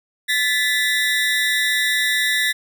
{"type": "ring-modulated tone", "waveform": "30% pulse", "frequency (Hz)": 1864.7, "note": "A#6", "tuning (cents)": 0, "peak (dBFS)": -11, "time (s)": [0.28, 2.53], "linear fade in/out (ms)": 20, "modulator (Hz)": 125, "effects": []}